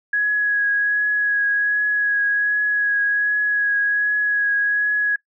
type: tone with vibrato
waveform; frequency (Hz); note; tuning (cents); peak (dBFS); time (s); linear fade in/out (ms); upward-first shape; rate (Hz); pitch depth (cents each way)
sine; 1668; G#6; +7; -16; 0.13-5.16; 5; triangle; 1.3; 18
effects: noise-tail reverb RT60 0.1 s tail -22 dB re dry